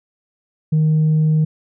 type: tone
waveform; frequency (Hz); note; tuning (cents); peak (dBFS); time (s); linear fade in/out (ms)
sine; 155.56; D#3; 0; -10; 0.72-1.45; 10
effects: tanh soft clip ceiling -10 dBFS